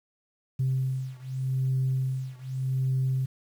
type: beating tone pair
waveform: sine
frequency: 130.81 / 131.65 Hz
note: C3 / C3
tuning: 0 / +11 cents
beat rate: 0.84 Hz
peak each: -27 / -28 dBFS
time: 0.59-3.26 s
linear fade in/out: 10 ms
effects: tanh soft clip ceiling -19 dBFS + 9-bit